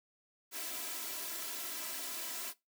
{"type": "noise with comb filter", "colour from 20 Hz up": "white", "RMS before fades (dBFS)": -41, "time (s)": [0.51, 2.54], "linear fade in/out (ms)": 50, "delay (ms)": 3, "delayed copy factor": 0.9, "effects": ["noise-tail reverb RT60 0.2 s tail -20 dB re dry", "high-pass 200 Hz 12 dB/octave"]}